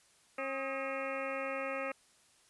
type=harmonic tone with a mistuned harmonic; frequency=270 Hz; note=C#4; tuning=45 cents flat; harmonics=1 / 2 / 3 / 4 / 5 / 6 / 7 / 8 / 9 / 10; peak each=-46 / -38 / -48 / -51 / -42 / -49 / -47 / -45 / -46 / -48 dBFS; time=0.38-1.92 s; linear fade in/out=5 ms; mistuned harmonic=5; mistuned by=-110 cents; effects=white hiss -66 dBFS RMS until 2.49 s + resampled to 24000 Hz